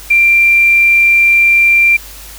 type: tone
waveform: sine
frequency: 2368 Hz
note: D7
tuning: 14 cents sharp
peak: -5 dBFS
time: 0.1-1.97 s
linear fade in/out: 10 ms
effects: added 50 Hz sine -34 dBFS peak until 2.38 s + white hiss -33 dBFS RMS until 2.38 s